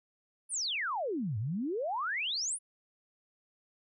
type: exponential two-way sweep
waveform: sine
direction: down then up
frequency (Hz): 10420 to 99.3 to 10420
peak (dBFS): -31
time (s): 0.49-2.59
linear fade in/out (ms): 50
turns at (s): 1.38
effects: none